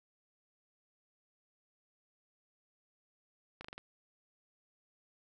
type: slowing click train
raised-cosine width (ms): 0.3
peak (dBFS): -29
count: 5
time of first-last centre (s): 3.61-3.78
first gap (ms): 35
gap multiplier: 1.13
effects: none